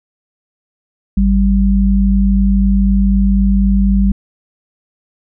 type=tone pair together; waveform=sine; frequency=51.91 / 196 Hz; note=G#1 / G3; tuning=0 / 0 cents; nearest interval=octave + major seventh; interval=2300 cents; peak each=-11 dBFS; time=1.17-4.12 s; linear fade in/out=5 ms; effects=none